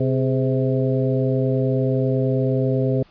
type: harmonic tone with a mistuned harmonic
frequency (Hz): 130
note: C3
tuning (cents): -11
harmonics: 1 / 2 / 3 / 4 / 5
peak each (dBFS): -20 / -24 / -24 / -25 / -31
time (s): 0-3.03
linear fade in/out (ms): 5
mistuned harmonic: 3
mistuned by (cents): +80
effects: pink hiss -54 dBFS RMS until 3.1 s + resampled to 11025 Hz